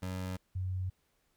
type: tone pair in turn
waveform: 25% pulse / sine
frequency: 92.7 / 92.7 Hz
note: F#2 / F#2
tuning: +4 / +4 cents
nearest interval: unison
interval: 0 cents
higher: neither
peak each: -32 / -32 dBFS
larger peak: neither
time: 0.02-0.37 / 0.55-0.9 s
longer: neither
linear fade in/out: 10 ms
effects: pink hiss -75 dBFS RMS until 1.36 s